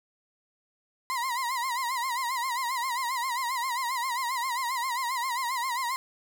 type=tone with vibrato; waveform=35% pulse; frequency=1000 Hz; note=B5; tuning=21 cents sharp; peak=-26 dBFS; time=1.1-5.96 s; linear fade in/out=0 ms; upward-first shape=sine; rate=7.5 Hz; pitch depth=120 cents each way; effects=none